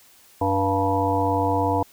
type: harmonic tone with a mistuned harmonic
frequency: 96.9 Hz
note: G2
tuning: 20 cents flat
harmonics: 1 / 3 / 5 / 7 / 9 / 10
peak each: -26 / -26 / -26 / -26 / -26 / -26 dBFS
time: 0.41-1.83 s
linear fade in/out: 5 ms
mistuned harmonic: 7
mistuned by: +38 cents
effects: white hiss -53 dBFS RMS until 1.92 s